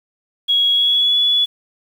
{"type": "tone with pitch glide", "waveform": "sine", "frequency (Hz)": [3322, 3413], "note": ["G#7", "G#7"], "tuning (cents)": [0, 47], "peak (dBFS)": -12, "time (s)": [0.48, 1.46], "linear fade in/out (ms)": 20, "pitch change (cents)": 47, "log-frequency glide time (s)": [0.72, 1.17], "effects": ["7-bit"]}